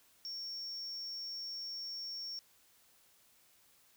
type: tone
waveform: triangle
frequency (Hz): 5490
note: F8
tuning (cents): -31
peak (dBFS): -39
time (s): 0.25-2.39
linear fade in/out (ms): 0
effects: white hiss -67 dBFS RMS until 3.96 s